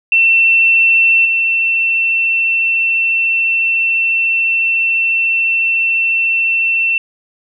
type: tone with level steps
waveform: sine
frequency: 2693 Hz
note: E7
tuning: 36 cents sharp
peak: -7 / -11 dBFS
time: 0.12-6.98 s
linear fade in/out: 2 ms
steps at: 1.25 s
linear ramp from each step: 5 ms
effects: none